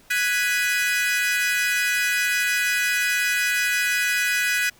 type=chord; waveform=40% pulse; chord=G# minor seventh; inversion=third; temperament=equal; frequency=1480 / 1661.2 / 1975.5 / 2489 Hz; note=F#6 / G#6 / B6 / D#7; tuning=0 / 0 / 0 / 0 cents; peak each=-25 dBFS; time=0.1-4.7 s; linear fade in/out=10 ms; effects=pink hiss -54 dBFS RMS until 4.79 s